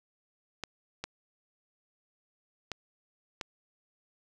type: clicks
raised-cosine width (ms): 0.2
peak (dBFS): -18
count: 4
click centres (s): 0.637 / 1.04 / 2.717 / 3.412
effects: 9-bit